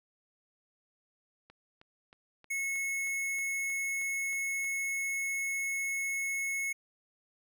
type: click train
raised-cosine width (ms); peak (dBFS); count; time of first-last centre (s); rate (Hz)
0.3; -38; 11; 1.5-4.645; 3.18
type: tone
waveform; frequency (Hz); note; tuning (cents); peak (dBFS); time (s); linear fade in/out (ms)
square; 2188; C#7; -23; -32; 2.5-6.73; 10
effects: none